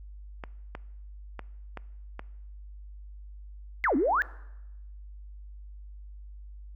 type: clicks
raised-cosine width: 0.5 ms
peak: -22 dBFS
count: 5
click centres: 0.438 / 0.751 / 1.393 / 1.773 / 2.194 s
type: exponential two-way sweep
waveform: sine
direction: down then up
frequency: 2217 to 246.9 to 1805 Hz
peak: -22 dBFS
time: 3.84-4.22 s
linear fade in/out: 0 ms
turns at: 3.96 s
effects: noise-tail reverb RT60 0.9 s tail -21 dB re dry + added 50 Hz sine -42 dBFS peak until 6.75 s